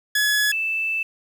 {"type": "tone pair in turn", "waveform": ["sawtooth", "sine"], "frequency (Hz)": [1696, 2642], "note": ["G#6", "E7"], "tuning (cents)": [36, 3], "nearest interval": "minor sixth", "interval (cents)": 767, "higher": "second", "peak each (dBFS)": [-14, -21], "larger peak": "first", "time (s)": [[0.15, 0.52], [0.52, 1.03]], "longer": "second", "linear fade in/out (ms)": 5, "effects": ["8-bit"]}